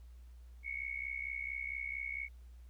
sine tone with amplitude modulation, 2211 Hz, C#7, 5 cents flat, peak -34 dBFS, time 0.63-2.29 s, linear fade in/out 50 ms, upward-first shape sine, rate 64.4 Hz, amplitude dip 85%, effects added 60 Hz sine -51 dBFS peak until 2.69 s + pink hiss -73 dBFS RMS until 2.69 s

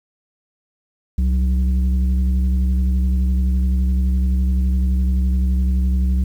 sine tone pair together, 66 / 186.25 Hz, C2 / F#3, +16 / +12 cents, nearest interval octave + tritone, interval 1796 cents, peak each -13 / -22 dBFS, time 1.18-6.24 s, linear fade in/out 5 ms, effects tanh soft clip ceiling -11 dBFS + 8-bit

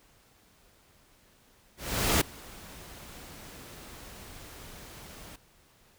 pink noise with ADSR envelope, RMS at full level -23 dBFS, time 1.77-5.36 s, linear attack 440 ms, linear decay 7 ms, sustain -24 dB, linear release 4 ms, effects pink hiss -62 dBFS RMS until 5.98 s

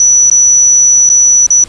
sine tone with dropouts, 5920 Hz, F#8, in tune, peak -3 dBFS, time 0-1.64 s, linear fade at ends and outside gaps 2 ms, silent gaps 0.3-0.313 / 1.092-1.099 / 1.466-1.504 s, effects pink hiss -35 dBFS RMS until 1.68 s + resampled to 22050 Hz

